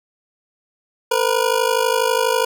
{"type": "ring-modulated tone", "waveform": "25% pulse", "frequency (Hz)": 481.9, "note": "B4", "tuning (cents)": -43, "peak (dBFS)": -9, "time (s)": [1.11, 2.45], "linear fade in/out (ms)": 5, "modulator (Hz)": 26.1, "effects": []}